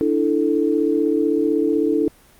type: chord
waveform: sine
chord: D suspended second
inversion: none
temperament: equal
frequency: 293.7 / 329.6 / 440 Hz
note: D4 / E4 / A4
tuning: 0 / 0 / 0 cents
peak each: -20 dBFS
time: 0.01-2.08 s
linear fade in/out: 0 ms
effects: pink hiss -51 dBFS RMS until 2.39 s + Opus 24 kbps